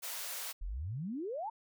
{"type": "high-pass noise", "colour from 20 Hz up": "white", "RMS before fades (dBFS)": -41, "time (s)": [0.02, 0.53], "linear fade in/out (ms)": 20, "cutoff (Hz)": 480, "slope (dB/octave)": 48}
{"type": "exponential sweep", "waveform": "sine", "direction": "up", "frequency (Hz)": [36.03, 946], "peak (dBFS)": -36, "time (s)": [0.61, 1.5], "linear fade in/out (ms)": 10}
{"effects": []}